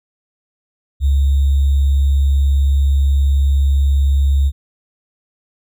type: tone with sample-and-hold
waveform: sine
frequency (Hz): 69.3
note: C#2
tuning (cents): 0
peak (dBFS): -10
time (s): 1-4.52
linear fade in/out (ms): 50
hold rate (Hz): 3675
effects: none